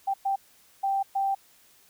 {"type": "tone bursts at uneven times", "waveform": "sine", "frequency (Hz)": 784, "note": "G5", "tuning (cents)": 0, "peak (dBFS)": -23, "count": 4, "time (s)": [[0.07, 0.14], [0.25, 0.36], [0.83, 1.03], [1.15, 1.35]], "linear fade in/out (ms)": 10, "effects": ["white hiss -59 dBFS RMS until 1.89 s"]}